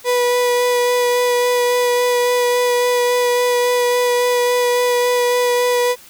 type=tone with vibrato; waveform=35% pulse; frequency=490.2 Hz; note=B4; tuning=13 cents flat; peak=-12 dBFS; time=0.04-5.96 s; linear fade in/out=50 ms; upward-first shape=sine; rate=3.6 Hz; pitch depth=11 cents each way; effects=white hiss -43 dBFS RMS until 6.09 s